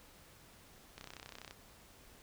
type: click train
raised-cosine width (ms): 0.2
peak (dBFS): -30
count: 18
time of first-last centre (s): 0.98-1.51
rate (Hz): 32.1
effects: pink hiss -60 dBFS RMS until 2.22 s